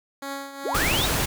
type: tone with tremolo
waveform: 10% pulse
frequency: 276.7 Hz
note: C#4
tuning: 3 cents flat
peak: -21 dBFS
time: 0.22-0.98 s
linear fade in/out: 5 ms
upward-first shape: triangle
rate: 2.5 Hz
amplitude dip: 70%
type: linear sweep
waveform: sine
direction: up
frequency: 226.8 to 3951 Hz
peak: -24 dBFS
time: 0.64-1.07 s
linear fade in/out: 20 ms
type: noise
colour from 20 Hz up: pink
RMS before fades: -24 dBFS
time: 0.74-1.26 s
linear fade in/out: 10 ms
effects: none